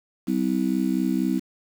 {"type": "harmonic tone", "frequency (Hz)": 64.2, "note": "C2", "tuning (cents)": -32, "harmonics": [3, 4, 5], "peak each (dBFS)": [-25, -24, -26], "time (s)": [0.27, 1.4], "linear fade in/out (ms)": 20, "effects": ["7-bit"]}